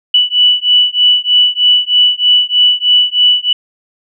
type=beating tone pair; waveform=sine; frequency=2960 / 2963.2 Hz; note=F#7 / F#7; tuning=0 / +2 cents; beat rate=3.2 Hz; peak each=-10 dBFS; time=0.14-3.53 s; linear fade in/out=5 ms; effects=none